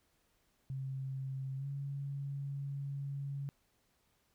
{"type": "tone with pitch glide", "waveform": "sine", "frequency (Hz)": [133.7, 139.7], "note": ["C3", "C#3"], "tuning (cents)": [38, 14], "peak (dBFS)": -37, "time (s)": [0.7, 3.49], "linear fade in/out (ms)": 0, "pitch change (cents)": 76, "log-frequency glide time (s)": [1.57, 1.66], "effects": ["pink hiss -75 dBFS RMS until 4.34 s"]}